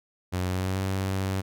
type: tone with pitch glide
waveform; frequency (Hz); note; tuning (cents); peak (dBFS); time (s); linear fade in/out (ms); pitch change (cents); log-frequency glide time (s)
sawtooth; 91.2 to 95.79; F#2 to G2; -24 to -39; -22; 0.32-1.42; 20; +85; 0.46-0.8
effects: none